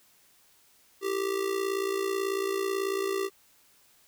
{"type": "tone with amplitude modulation", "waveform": "square", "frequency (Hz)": 390.8, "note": "G4", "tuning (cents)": -5, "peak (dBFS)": -25, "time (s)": [1.01, 3.3], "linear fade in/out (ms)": 50, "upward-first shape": "sine", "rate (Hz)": 58.2, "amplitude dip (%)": 70, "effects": ["white hiss -62 dBFS RMS until 4.07 s"]}